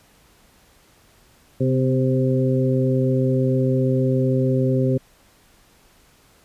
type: harmonic tone with a mistuned harmonic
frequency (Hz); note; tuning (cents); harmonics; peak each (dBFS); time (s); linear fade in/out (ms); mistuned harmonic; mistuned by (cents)
130.81; C3; 0; 1 / 2 / 3 / 4; -19 / -22 / -24 / -25; 1.6-4.98; 10; 2; -29
effects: pink hiss -55 dBFS RMS until 6.44 s + resampled to 32000 Hz